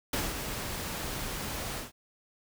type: noise with ADSR envelope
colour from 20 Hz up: pink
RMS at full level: -30 dBFS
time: 0.13-1.92 s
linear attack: 3 ms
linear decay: 200 ms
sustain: -6 dB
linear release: 150 ms
effects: none